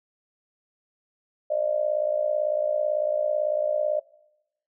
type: tone with amplitude modulation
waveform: sine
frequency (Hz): 605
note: D#5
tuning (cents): -49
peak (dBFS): -18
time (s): 1.5-4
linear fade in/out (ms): 10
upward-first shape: sine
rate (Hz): 58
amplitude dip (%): 85
effects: noise-tail reverb RT60 0.9 s tail -24 dB re dry